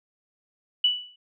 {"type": "tone with exponential decay", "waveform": "sine", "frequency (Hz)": 2960, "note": "F#7", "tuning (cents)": 0, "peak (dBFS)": -15, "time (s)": [0.84, 1.16], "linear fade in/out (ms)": 5, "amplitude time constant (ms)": 68, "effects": []}